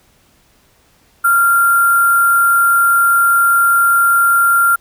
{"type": "tone with sample-and-hold", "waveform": "sine", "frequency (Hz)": 1385, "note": "F6", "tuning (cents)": -15, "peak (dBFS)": -8, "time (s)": [1.24, 4.76], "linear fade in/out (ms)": 10, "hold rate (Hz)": 11025, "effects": ["pink hiss -53 dBFS RMS until 4.8 s"]}